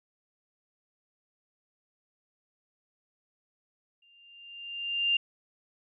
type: tone with exponential growth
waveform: sine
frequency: 2794 Hz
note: F7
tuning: in tune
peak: -21 dBFS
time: 4.02-5.17 s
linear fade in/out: 5 ms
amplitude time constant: 250 ms
effects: none